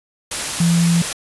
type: tone in noise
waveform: sine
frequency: 170 Hz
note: F3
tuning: 46 cents flat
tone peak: -12 dBFS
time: 0.6-1.02 s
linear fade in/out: 5 ms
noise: white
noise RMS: -23 dBFS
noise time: 0.31-1.13 s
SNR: +8 dB
effects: resampled to 24000 Hz